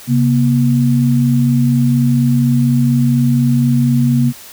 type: tone pair together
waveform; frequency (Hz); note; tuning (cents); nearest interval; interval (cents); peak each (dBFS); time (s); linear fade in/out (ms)
sine; 134.4 / 238.6; C3 / A#3; +47 / +41; minor seventh; 994; -12; 0.07-4.33; 50
effects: white hiss -36 dBFS RMS until 4.52 s